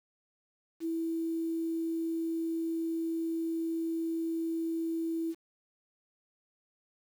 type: tone with quantisation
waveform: sine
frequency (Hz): 328.7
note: E4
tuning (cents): -5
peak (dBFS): -30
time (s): 0.8-5.35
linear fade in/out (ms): 50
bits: 9
effects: none